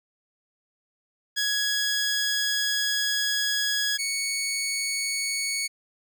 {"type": "tone pair in turn", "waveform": "15% pulse", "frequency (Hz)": [1670, 2224], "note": ["G#6", "C#7"], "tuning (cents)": [9, 5], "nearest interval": "perfect fourth", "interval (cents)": 496, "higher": "second", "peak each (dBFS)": [-17, -19], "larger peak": "first", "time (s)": [[1.36, 3.98], [3.98, 5.68]], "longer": "first", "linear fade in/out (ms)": 20, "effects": []}